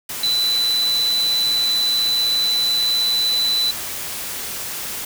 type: tone in noise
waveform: sine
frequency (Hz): 3992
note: B7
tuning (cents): +18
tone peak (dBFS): -16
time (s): 0.23-3.71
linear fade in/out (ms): 5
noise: white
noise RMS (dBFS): -28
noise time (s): 0.09-5.05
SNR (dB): +9
effects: none